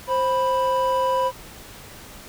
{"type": "tone pair together", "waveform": "triangle", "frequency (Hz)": [526.1, 987.8], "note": ["C5", "B5"], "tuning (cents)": [9, 0], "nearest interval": "major seventh", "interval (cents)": 1091, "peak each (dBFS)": [-20, -19], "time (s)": [0.07, 1.32], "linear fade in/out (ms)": 50, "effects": ["pink hiss -42 dBFS RMS until 2.28 s"]}